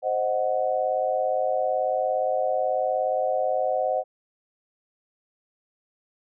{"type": "chord", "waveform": "sine", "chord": "C diminished", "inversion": "none", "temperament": "equal", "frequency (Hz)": [523.3, 622.3, 740], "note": ["C5", "Eb5", "Gb5"], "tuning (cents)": [0, 0, 0], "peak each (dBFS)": -26, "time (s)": [0.02, 4.04], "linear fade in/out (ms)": 50, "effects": []}